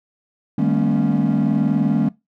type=tone cluster; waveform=triangle; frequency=153.6 / 198.4 / 217.8 / 238.9 / 278.4 Hz; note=D#3 / G3 / A3 / A#3 / C#4; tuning=-22 / +21 / -17 / +43 / +8 cents; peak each=-19 dBFS; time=0.58-2.09 s; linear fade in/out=5 ms; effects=noise-tail reverb RT60 0.2 s tail -20 dB re dry + tanh soft clip ceiling -8 dBFS